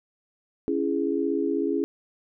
sine chord, C# minor, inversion none, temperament equal with one note detuned, 277.2 / 333.5 / 415.3 Hz, C#4 / E4 / G#4, 0 / +20 / 0 cents, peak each -27 dBFS, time 0.68-1.84 s, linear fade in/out 0 ms, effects none

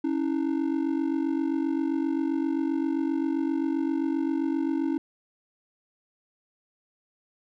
triangle ring-modulated tone, 300 Hz, D4, 37 cents sharp, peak -19 dBFS, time 0.04-4.98 s, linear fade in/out 0 ms, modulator 23.8 Hz, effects none

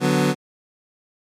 25% pulse chord, B minor, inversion first, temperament equal, 146.83 / 185 / 246.9 Hz, D3 / F#3 / B3, 0 / 0 / 0 cents, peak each -17 dBFS, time 0-0.35 s, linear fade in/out 50 ms, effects low-pass 11000 Hz 12 dB/octave + MP3 96 kbps

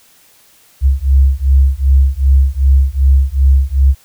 sine beating tone pair, 66.4 / 69 Hz, C2 / C#2, +26 / -7 cents, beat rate 2.6 Hz, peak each -10 dBFS, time 0.81-3.95 s, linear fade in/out 50 ms, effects white hiss -48 dBFS RMS until 4.04 s

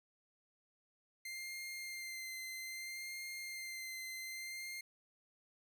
sawtooth tone with vibrato, 2093 Hz, C7, in tune, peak -40 dBFS, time 1.25-4.81 s, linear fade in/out 5 ms, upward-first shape sine, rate 0.62 Hz, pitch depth 21 cents each way, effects none

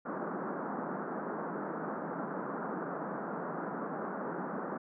pink band-pass noise, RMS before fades -38 dBFS, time 0.05-4.78 s, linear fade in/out 10 ms, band 170 to 1500 Hz, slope 48 dB/octave, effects none

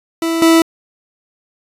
40% pulse tone pair in turn, 329.6 / 328.3 Hz, E4 / E4, 0 / -7 cents, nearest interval unison, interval 7 cents, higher first, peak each -14 / -6 dBFS, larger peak second, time 0.22-0.42 / 0.42-0.62 s, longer neither, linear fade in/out 2 ms, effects resampled to 32000 Hz

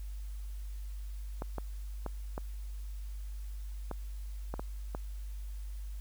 clicks, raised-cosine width 1 ms, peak -23 dBFS, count 8, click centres 1.421 / 1.583 / 2.063 / 2.379 / 3.913 / 4.54 / 4.595 / 4.949 s, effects added 50 Hz sine -38 dBFS peak until 6 s + white hiss -61 dBFS RMS until 6 s

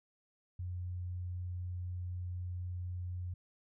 sine tone, 89.6 Hz, F2, 45 cents sharp, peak -37 dBFS, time 0.59-3.34 s, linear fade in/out 5 ms, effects none

